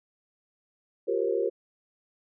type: tone cluster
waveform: sine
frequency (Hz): 356.4 / 395 / 469.3 / 536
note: F4 / G4 / A#4 / C5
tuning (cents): +35 / +13 / +12 / +42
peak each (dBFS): -31 / -29 / -28 / -32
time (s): 1.07-1.5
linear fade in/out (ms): 20
effects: none